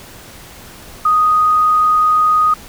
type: tone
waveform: sine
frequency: 1244.5 Hz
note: D#6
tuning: in tune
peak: -9 dBFS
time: 1.05-2.54 s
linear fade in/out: 5 ms
effects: pink hiss -37 dBFS RMS until 2.68 s